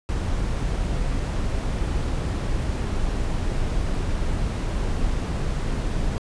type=noise; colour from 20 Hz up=brown; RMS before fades=-24 dBFS; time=0.09-6.18 s; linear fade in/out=0 ms; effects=resampled to 22050 Hz